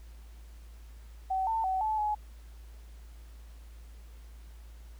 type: tone with pitch steps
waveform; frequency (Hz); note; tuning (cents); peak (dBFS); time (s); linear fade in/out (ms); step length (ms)
sine; 760 / 895 / 756 / 867 / 844; F#5 / A5 / F#5 / A5 / G#5; +46 / +29 / +37 / -26 / +28; -27; 1.3-2.15; 10; 170
effects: added 56 Hz sine -46 dBFS peak until 4.99 s + pink hiss -62 dBFS RMS until 4.99 s